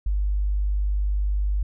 sine tone, 50 Hz, G1, 35 cents sharp, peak -20 dBFS, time 0.06-1.63 s, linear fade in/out 5 ms, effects none

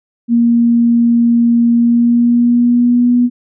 sine tone with pitch glide, 235.1 to 243.8 Hz, A#3 to B3, +15 to -22 cents, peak -7 dBFS, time 0.28-3.3 s, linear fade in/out 50 ms, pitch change +63 cents, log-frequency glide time 1.73-3.15 s, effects none

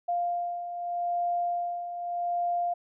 sine beating tone pair, 698.5 / 699.32 Hz, F5 / F5, 0 / +2 cents, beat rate 0.82 Hz, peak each -35 / -28 dBFS, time 0.08-2.74 s, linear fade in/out 10 ms, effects none

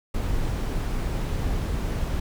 brown noise, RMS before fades -26 dBFS, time 0.14-2.2 s, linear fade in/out 5 ms, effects none

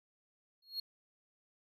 triangle tone with exponential growth, 4293 Hz, C8, 44 cents sharp, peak -32 dBFS, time 0.62-0.8 s, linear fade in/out 5 ms, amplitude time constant 39 ms, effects none

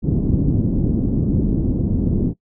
white low-pass noise, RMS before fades -18 dBFS, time 0.02-2.34 s, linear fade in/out 50 ms, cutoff 280 Hz, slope 24 dB/octave, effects noise-tail reverb RT60 0.1 s tail -19 dB re dry

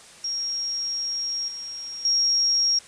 sine tone with level steps, 5588 Hz, F8, in tune, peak -25 / -32 / -18 dBFS, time 0.24-2.79 s, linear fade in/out 5 ms, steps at 1.48 / 2.05 s, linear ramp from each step 2 ms, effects white hiss -47 dBFS RMS until 2.87 s + resampled to 22050 Hz

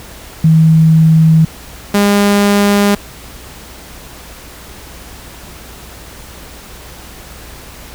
sine / sawtooth tone pair in turn, 160 / 203 Hz, D#3 / G#3, +49 / -39 cents, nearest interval major third, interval 412 cents, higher second, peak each -4 dBFS, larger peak neither, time 0.44-1.45 / 1.94-2.95 s, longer neither, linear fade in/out 5 ms, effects added 60 Hz sine -37 dBFS peak until 7.94 s + pink hiss -34 dBFS RMS until 7.94 s

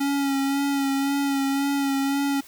square tone with vibrato, 277.2 Hz, C#4, in tune, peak -22 dBFS, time 0-2.41 s, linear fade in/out 10 ms, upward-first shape sine, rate 1.9 Hz, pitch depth 25 cents each way, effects white hiss -48 dBFS RMS until 2.47 s

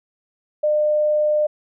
sine tone, 603 Hz, D5, 46 cents sharp, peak -15 dBFS, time 0.63-1.47 s, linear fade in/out 10 ms, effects none

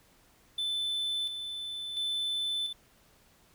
triangle tone with tremolo, 3519 Hz, A7, in tune, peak -28 dBFS, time 0.58-2.73 s, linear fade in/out 5 ms, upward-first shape square, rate 0.72 Hz, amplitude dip 50%, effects pink hiss -63 dBFS RMS until 3.54 s

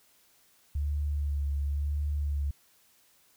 sine tone with vibrato, 72.1 Hz, D2, 31 cents flat, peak -27 dBFS, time 0.75-2.51 s, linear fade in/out 5 ms, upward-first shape sine, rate 0.96 Hz, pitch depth 29 cents each way, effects white hiss -64 dBFS RMS until 3.36 s

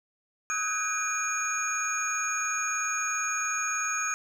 sine tone cluster, 1270 / 1497 / 1637 / 2438 / 6580 Hz, D#6 / F#6 / G#6 / D#7 / G#8, +35 / +20 / -25 / -36 / -17 cents, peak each -32 / -35 / -38 / -34 / -30 dBFS, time 0.5-4.14 s, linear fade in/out 0 ms, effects tanh soft clip ceiling -17 dBFS + 9-bit

